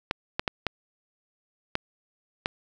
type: clicks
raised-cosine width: 0.3 ms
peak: -9 dBFS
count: 6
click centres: 0.111 / 0.395 / 0.478 / 0.667 / 1.754 / 2.459 s
effects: none